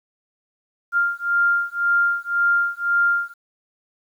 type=beating tone pair; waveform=sine; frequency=1396.9 / 1398.8 Hz; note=F6 / F6; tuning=0 / +2 cents; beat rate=1.9 Hz; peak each=-20 dBFS; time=0.92-3.34 s; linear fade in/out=50 ms; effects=9-bit